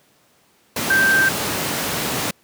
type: tone in noise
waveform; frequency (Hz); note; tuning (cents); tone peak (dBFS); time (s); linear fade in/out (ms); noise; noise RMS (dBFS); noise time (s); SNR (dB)
sine; 1568; G6; 0; -13; 0.9-1.29; 5; pink; -22; 0.76-2.31; +6
effects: pink hiss -57 dBFS RMS until 2.43 s + high-pass 150 Hz 12 dB/octave